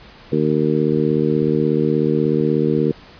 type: harmonic tone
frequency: 76.5 Hz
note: D#2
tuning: 29 cents flat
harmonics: 2 / 3 / 4 / 5 / 6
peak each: -21 / -21 / -21 / -21 / -21 dBFS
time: 0.32-2.92 s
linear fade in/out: 5 ms
effects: pink hiss -43 dBFS RMS until 3.19 s + resampled to 11025 Hz